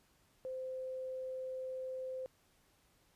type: tone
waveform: sine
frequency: 518 Hz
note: C5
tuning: 17 cents flat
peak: -39 dBFS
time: 0.45-2.26 s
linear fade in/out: 0 ms
effects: pink hiss -71 dBFS RMS until 3.15 s + resampled to 32000 Hz